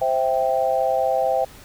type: chord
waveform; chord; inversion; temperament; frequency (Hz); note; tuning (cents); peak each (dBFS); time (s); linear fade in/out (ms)
sine; C major; none; equal; 523.3 / 659.3 / 784; C5 / E5 / G5; 0 / 0 / 0; -22; 0.01-1.45; 10
effects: pink hiss -45 dBFS RMS until 1.64 s